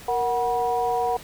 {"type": "tone cluster", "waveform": "sine", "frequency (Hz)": [468.4, 740, 970], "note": ["A#4", "F#5", "B5"], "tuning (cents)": [8, 0, -31], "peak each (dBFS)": [-26, -23, -28], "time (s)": [0.08, 1.17], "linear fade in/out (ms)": 5, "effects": ["pink hiss -43 dBFS RMS until 1.23 s"]}